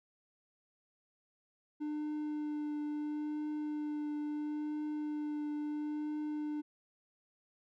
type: tone with vibrato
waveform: triangle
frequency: 299.5 Hz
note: D4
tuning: 34 cents sharp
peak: -33 dBFS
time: 1.8-6.62 s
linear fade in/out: 20 ms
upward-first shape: triangle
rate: 0.74 Hz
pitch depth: 15 cents each way
effects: none